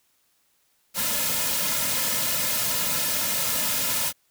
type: noise with comb filter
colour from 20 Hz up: white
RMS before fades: -25 dBFS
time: 0.94-4.13 s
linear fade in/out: 50 ms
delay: 2.6 ms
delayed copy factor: -1
effects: white hiss -67 dBFS RMS until 4.3 s